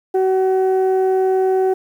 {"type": "tone pair together", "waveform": "sine", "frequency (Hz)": [377.4, 754.8], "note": ["F#4", "F#5"], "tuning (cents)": [34, 34], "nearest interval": "octave", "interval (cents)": 1200, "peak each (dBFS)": [-12, -19], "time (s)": [0.14, 1.74], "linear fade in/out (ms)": 10, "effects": ["tanh soft clip ceiling -10 dBFS", "8-bit"]}